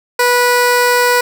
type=tone; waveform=15% pulse; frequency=489.7 Hz; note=B4; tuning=15 cents flat; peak=-3 dBFS; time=0.19-1.21 s; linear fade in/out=5 ms; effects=none